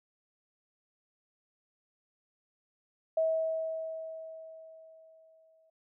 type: tone with exponential decay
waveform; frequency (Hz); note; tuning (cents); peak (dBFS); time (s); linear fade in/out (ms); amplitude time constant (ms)
sine; 644; E5; -41; -24; 3.17-5.7; 5; 550
effects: none